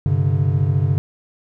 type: chord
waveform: triangle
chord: G suspended fourth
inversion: none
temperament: equal with one note detuned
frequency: 98 / 130.81 / 144.89 Hz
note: G2 / C3 / D3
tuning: 0 / 0 / -23 cents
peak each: -17 / -18 / -17 dBFS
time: 0.06-0.98 s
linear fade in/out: 0 ms
effects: none